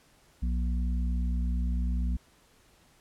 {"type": "harmonic tone", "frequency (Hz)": 60.6, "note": "B1", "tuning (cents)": -32, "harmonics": [1, 3, 4], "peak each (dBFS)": [-26, -37, -40], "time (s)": [0.42, 2.17], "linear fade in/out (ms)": 10, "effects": ["pink hiss -62 dBFS RMS until 3 s", "low-pass 12000 Hz 12 dB/octave"]}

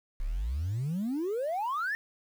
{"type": "exponential sweep", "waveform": "sine", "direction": "up", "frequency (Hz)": [30.87, 1843], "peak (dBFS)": -27, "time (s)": [0.2, 1.95], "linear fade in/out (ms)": 0, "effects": ["tanh soft clip ceiling -27 dBFS", "9-bit"]}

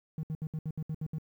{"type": "tone bursts", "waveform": "triangle", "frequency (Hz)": 156.5, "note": "D#3", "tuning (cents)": 10, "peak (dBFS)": -29, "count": 9, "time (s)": [0.18, 1.184], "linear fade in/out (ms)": 2, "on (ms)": 52, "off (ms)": 67, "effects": ["tanh soft clip ceiling -27 dBFS", "11-bit"]}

